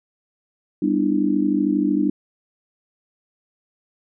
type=chord; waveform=sine; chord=E minor seventh; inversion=first; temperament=just; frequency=197.78 / 247.2 / 296.7 / 329.6 Hz; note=G3 / B3 / D4 / E4; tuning=+16 / +2 / +18 / 0 cents; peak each=-23 / -25 / -19 / -25 dBFS; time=0.82-2.1 s; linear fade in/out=5 ms; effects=none